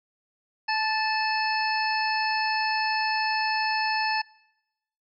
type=harmonic tone with a mistuned harmonic; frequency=870 Hz; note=A5; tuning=20 cents flat; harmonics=1 / 2 / 3 / 5 / 6; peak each=-26 / -29 / -31 / -33 / -34 dBFS; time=0.68-4.22 s; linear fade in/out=10 ms; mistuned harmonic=2; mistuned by=+17 cents; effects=noise-tail reverb RT60 0.9 s tail -23 dB re dry